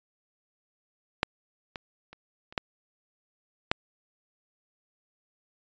clicks, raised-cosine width 0.3 ms, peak -7 / -20 / -30 / -30 / -10 / -6 dBFS, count 6, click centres 1.231 / 1.758 / 2.13 / 2.525 / 2.578 / 3.715 s, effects resampled to 16000 Hz

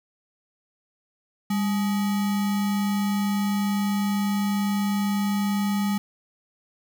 sine tone with sample-and-hold, 201.1 Hz, G3, 44 cents sharp, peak -21 dBFS, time 1.5-5.98 s, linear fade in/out 5 ms, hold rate 1050 Hz, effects none

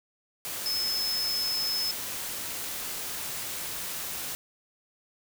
sine tone in noise, 5200 Hz, E8, 24 cents flat, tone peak -27 dBFS, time 0.66-1.91 s, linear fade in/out 0 ms, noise white, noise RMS -35 dBFS, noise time 0.45-4.35 s, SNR +5 dB, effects none

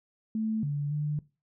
sine tone with pitch steps, 219.4 / 144.6 / 148.9 Hz, A3 / D3 / D3, -5 / -27 / +24 cents, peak -27 dBFS, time 0.35-1.19 s, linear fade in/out 2 ms, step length 280 ms, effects noise-tail reverb RT60 0.3 s tail -20 dB re dry

